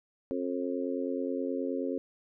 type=harmonic tone; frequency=89.5 Hz; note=F2; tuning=43 cents sharp; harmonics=3 / 4 / 5 / 6; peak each=-33 / -37 / -36 / -37 dBFS; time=0.31-1.98 s; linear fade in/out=0 ms; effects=none